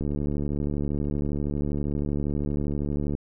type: click train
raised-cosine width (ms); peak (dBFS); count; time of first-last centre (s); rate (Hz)
3; -16; 229; 0.01-3.15; 72.6
effects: none